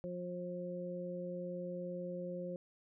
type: harmonic tone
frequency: 177.9 Hz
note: F3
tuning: 32 cents sharp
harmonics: 1 / 2 / 3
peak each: -43 / -47 / -42 dBFS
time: 0.04-2.56 s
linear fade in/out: 0 ms
effects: none